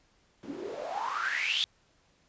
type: noise with band-pass filter sweep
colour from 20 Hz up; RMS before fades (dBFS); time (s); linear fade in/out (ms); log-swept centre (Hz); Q
white; -33; 0.43-1.64; 0; 240 to 3600; 9.7
effects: pink hiss -67 dBFS RMS until 2.28 s + resampled to 16000 Hz